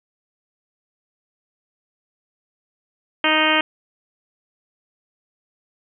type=harmonic tone; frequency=311.1 Hz; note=D#4; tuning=in tune; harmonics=1 / 2 / 3 / 4 / 5 / 6 / 7 / 8 / 9 / 10; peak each=-24 / -24 / -24 / -24 / -24 / -24 / -24 / -24 / -24 / -24 dBFS; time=3.24-3.61 s; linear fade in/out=2 ms; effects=none